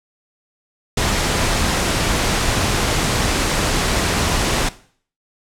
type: noise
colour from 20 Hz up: pink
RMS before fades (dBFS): -18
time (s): 0.97-4.69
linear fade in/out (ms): 5
effects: noise-tail reverb RT60 0.5 s tail -17 dB re dry + low-pass 9000 Hz 12 dB/octave